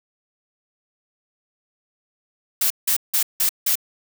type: noise bursts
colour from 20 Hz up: blue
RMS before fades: -19 dBFS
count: 5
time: 2.61-3.755 s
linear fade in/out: 5 ms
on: 93 ms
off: 170 ms
effects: none